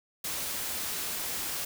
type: noise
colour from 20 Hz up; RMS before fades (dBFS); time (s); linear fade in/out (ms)
white; -34; 0.24-1.65; 5
effects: none